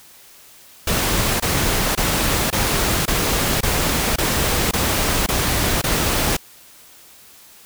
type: noise bursts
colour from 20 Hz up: pink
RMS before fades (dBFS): -19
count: 10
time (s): 0.87-6.368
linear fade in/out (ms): 5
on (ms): 530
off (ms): 22
effects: white hiss -46 dBFS RMS until 7.65 s